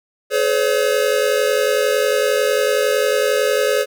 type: tone cluster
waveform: square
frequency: 425.1 / 512 / 563 Hz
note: G#4 / C5 / C#5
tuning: +40 / -38 / +27 cents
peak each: -20 dBFS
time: 0.3-3.86 s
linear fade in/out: 50 ms
effects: none